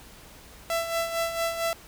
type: tone with tremolo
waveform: sawtooth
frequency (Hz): 667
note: E5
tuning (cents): +20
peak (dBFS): -20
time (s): 0.7-1.73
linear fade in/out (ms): 0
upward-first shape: sine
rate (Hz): 4.4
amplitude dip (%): 60
effects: added 60 Hz sine -55 dBFS peak until 1.87 s + pink hiss -49 dBFS RMS until 1.87 s